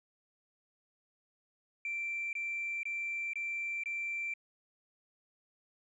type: tone bursts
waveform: sine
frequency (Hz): 2349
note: D7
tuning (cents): 0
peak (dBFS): -33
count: 5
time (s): 1.85-4.338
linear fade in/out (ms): 2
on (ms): 480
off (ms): 22
effects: tanh soft clip ceiling -30 dBFS